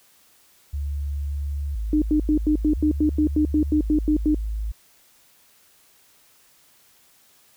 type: tone with vibrato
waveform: sine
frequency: 61.74 Hz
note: B1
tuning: in tune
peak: -24 dBFS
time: 0.73-4.72 s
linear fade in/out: 10 ms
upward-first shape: square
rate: 0.49 Hz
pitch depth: 250 cents each way
type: tone bursts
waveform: sine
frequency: 303.6 Hz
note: D#4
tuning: 42 cents flat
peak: -16 dBFS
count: 14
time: 1.93-4.346 s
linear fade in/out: 2 ms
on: 89 ms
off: 90 ms
effects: white hiss -57 dBFS RMS until 7.56 s